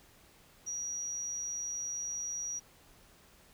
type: tone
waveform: sine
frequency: 5770 Hz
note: F#8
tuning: 44 cents flat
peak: -35 dBFS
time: 0.66-2.6 s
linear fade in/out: 20 ms
effects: pink hiss -61 dBFS RMS until 3.53 s